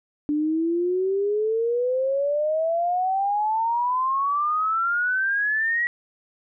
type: exponential sweep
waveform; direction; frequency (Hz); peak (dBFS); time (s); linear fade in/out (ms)
sine; up; 292.9 to 1934; -20; 0.29-5.87; 0
effects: none